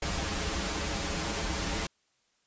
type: noise with comb filter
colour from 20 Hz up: pink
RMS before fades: -32 dBFS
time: 0.02-1.87 s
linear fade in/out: 5 ms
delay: 8.1 ms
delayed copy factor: -1
effects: white hiss -72 dBFS RMS until 2.46 s + resampled to 16000 Hz